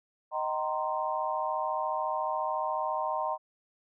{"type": "chord", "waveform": "sine", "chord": "C minor seventh", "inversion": "first", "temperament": "equal with one note detuned", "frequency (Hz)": [622.3, 766.1, 932.3, 1046.5], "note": ["Eb5", "G5", "Bb5", "C6"], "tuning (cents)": [0, -40, 0, 0], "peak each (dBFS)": [-34, -35, -33, -34], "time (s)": [0.31, 3.38], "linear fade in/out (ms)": 50, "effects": []}